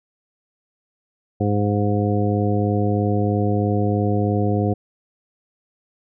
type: harmonic tone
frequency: 103.1 Hz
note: G#2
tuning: 12 cents flat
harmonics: 1 / 2 / 3 / 4 / 5 / 7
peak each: -20 / -23 / -25 / -26 / -27 / -28 dBFS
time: 1.4-4.74 s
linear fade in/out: 10 ms
effects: none